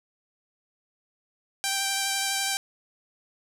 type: tone with vibrato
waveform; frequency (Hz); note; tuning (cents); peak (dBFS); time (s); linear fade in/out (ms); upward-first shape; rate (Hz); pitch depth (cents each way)
5% pulse; 784; G5; 0; -13; 1.64-2.57; 0; triangle; 12; 16
effects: none